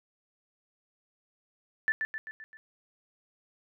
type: tone with echo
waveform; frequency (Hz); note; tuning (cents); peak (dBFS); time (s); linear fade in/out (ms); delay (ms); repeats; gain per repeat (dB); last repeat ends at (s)
sine; 1760; A6; 0; -23; 1.88-1.92; 0; 130; 5; -5; 2.57
effects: none